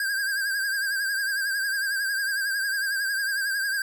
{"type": "tone with vibrato", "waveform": "square", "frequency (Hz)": 1600, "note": "G6", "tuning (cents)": 35, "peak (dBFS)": -25, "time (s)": [0, 3.82], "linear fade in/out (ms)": 2, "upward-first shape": "triangle", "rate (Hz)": 11, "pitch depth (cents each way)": 72, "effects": []}